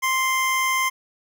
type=tone pair together; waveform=square; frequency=1046.5 / 2093 Hz; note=C6 / C7; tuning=0 / 0 cents; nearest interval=octave; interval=1200 cents; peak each=-23 dBFS; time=0.02-0.9 s; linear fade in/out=20 ms; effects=none

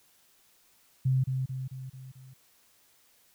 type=tone with echo; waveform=sine; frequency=130.81 Hz; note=C3; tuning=in tune; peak=-22 dBFS; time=1.05-1.24 s; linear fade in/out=10 ms; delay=220 ms; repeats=5; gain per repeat=-5 dB; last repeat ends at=2.34 s; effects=white hiss -64 dBFS RMS until 3.34 s

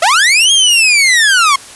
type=linear two-way sweep; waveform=sawtooth; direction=up then down; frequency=608 to 3280 to 1061 Hz; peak=-3 dBFS; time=0.02-1.56 s; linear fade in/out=5 ms; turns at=0.52 s; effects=white hiss -33 dBFS RMS until 1.75 s + resampled to 24000 Hz

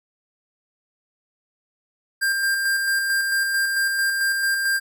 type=tone with tremolo; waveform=square; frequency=1593 Hz; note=G6; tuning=27 cents sharp; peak=-19 dBFS; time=2.21-4.8 s; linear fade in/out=20 ms; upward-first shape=square; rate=4.5 Hz; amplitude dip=30%; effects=none

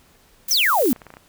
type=noise; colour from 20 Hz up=violet; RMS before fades=-26 dBFS; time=0.48-0.93 s; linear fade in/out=5 ms
type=exponential sweep; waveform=sine; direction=down; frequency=6272 to 222.4 Hz; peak=-15 dBFS; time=0.51-0.93 s; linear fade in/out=0 ms
type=clicks; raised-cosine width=0.5 ms; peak=-25 dBFS; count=10; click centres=0.79 / 0.822 / 0.858 / 0.912 / 0.962 / 1.018 / 1.067 / 1.104 / 1.139 / 1.169 s
effects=pink hiss -55 dBFS RMS until 1.28 s

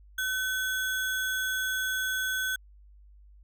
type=tone with sample-and-hold; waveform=sine; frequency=1520 Hz; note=F#6; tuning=46 cents sharp; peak=-27 dBFS; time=0.18-2.56 s; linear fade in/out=5 ms; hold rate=4900 Hz; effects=added 50 Hz sine -51 dBFS peak until 3.43 s

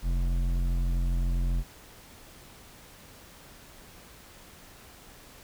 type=tone with hard clipping; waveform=triangle; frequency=43.78 Hz; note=F1; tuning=5 cents sharp; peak=-26 dBFS; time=0.02-1.64 s; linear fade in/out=50 ms; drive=14 dB; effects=pink hiss -51 dBFS RMS until 5.43 s

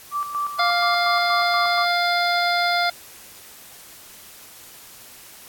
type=tone with tremolo; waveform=sine; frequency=1166 Hz; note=D6; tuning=13 cents flat; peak=-21 dBFS; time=0.11-1.86 s; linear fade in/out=50 ms; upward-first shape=square; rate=4.2 Hz; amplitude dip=60%
type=harmonic tone; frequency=700 Hz; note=F5; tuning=4 cents sharp; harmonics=1 / 2 / 3 / 5 / 6 / 7; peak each=-21 / -24 / -26 / -28 / -29 / -29 dBFS; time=0.59-2.9 s; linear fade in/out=5 ms
effects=white hiss -44 dBFS RMS until 5.48 s + AAC 64 kbps

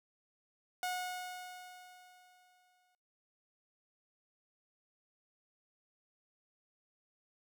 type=tone with exponential decay; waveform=sawtooth; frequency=728 Hz; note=F#5; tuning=28 cents flat; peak=-30 dBFS; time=0.83-2.95 s; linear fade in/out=1 ms; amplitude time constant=460 ms; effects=noise-tail reverb RT60 0.6 s tail -26 dB re dry

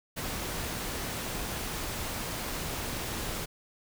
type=noise; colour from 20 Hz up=pink; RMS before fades=-35 dBFS; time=0.16-3.46 s; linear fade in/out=20 ms; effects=none

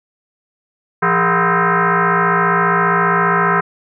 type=tone with frequency modulation; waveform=sine; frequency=116.54 Hz; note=A#2; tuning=in tune; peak=-11 dBFS; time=1.02-3.61 s; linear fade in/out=10 ms; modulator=288 Hz; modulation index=5.6; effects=none

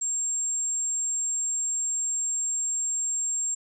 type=tone; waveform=sine; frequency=7459 Hz; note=A#8; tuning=in tune; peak=-25 dBFS; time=0.01-3.55 s; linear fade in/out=10 ms; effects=none

